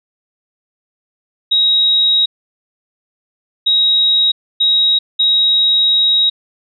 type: tone bursts at uneven times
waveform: sine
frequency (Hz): 3805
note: A#7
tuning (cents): +35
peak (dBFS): -9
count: 4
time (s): 1.51-2.26 / 3.66-4.32 / 4.6-4.99 / 5.19-6.3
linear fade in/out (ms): 10
effects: none